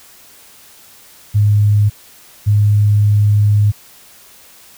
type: tone pair in turn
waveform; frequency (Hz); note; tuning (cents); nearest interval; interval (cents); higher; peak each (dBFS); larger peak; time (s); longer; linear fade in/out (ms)
sine; 103.83 / 103.83; G#2 / G#2; 0 / 0; unison; 0; neither; -8; neither; 1.34-1.9 / 2.46-3.72; second; 20
effects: white hiss -43 dBFS RMS until 4.77 s